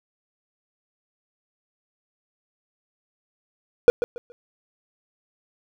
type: tone with echo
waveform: triangle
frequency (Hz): 481.5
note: B4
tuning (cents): -44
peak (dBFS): -5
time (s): 3.88-3.9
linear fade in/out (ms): 0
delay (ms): 140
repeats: 3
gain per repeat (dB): -12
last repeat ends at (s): 4.32
effects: none

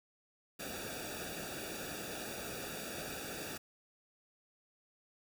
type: noise with comb filter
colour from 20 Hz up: pink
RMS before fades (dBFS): -43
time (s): 0.59-3.58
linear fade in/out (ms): 10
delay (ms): 0.96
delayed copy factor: -1
effects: none

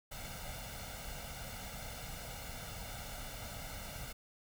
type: noise with comb filter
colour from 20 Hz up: pink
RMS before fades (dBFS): -45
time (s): 0.11-4.13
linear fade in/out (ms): 10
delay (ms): 1.4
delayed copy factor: +0.75
effects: none

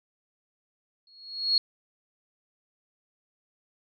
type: tone with exponential growth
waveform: sine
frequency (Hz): 4315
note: C#8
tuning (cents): -47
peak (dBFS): -17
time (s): 1.07-1.58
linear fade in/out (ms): 2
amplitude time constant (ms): 110
effects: none

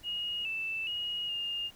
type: tone with pitch steps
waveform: sine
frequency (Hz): 2873 / 2648 / 2883 / 2826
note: F7 / E7 / F#7 / F7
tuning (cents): +48 / +7 / -46 / +20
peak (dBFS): -32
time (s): 0.03-1.71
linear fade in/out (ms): 50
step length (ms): 420
effects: pink hiss -58 dBFS RMS until 1.75 s

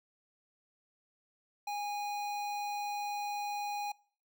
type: tone with notch filter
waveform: square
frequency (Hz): 822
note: G#5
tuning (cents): -18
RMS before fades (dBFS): -37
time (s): 1.67-3.92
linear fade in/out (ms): 5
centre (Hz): 10000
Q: 1.6
effects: noise-tail reverb RT60 0.5 s tail -25 dB re dry

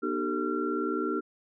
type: tone cluster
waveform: sine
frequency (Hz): 245.3 / 306.2 / 385.6 / 444.3 / 1368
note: B3 / D#4 / G4 / A4 / F6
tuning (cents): -12 / -28 / -28 / +17 / -36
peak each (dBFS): -35 / -32 / -32 / -36 / -34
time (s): 0.02-1.21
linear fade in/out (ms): 20
effects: none

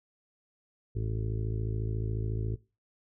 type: harmonic tone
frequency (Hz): 54.1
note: A1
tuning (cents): -29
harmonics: 1 / 2 / 3 / 4 / 5 / 6 / 7 / 8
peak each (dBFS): -34 / -31 / -45 / -48 / -49 / -46 / -43 / -46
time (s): 0.95-2.56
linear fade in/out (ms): 10
effects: noise-tail reverb RT60 0.3 s tail -21 dB re dry

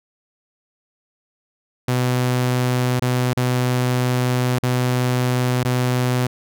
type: tone with dropouts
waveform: sawtooth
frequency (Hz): 125.3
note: B2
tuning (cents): +25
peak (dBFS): -13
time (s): 1.88-6.27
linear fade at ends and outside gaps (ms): 5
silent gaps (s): 2.996-3.02 / 3.334-3.37 / 4.587-4.63 / 5.635-5.649
effects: none

